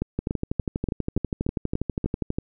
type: two click trains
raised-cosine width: 3 ms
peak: -12 / -12 dBFS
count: 28 / 8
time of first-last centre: 0.19-2.385 / 0.02-2.043 s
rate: 12.3 / 3.46 Hz
effects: none